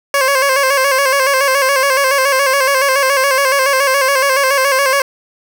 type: tone with vibrato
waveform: 15% pulse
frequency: 542 Hz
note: C#5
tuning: 39 cents flat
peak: -4 dBFS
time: 0.14-5.02 s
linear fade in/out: 2 ms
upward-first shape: square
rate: 7.1 Hz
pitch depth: 57 cents each way
effects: none